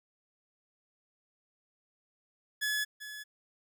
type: tone with echo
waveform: sawtooth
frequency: 1705 Hz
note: G#6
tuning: 45 cents sharp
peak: -26 dBFS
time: 2.61-2.85 s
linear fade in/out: 20 ms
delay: 390 ms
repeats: 1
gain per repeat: -12 dB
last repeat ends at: 3.24 s
effects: none